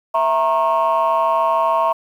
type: chord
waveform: sine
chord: A# diminished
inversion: second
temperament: equal with one note detuned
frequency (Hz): 659.3 / 932.3 / 1085.3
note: E5 / A#5 / C#6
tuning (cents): 0 / 0 / -37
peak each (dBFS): -17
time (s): 0.14-1.93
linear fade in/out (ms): 10
effects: tanh soft clip ceiling -9 dBFS + 8-bit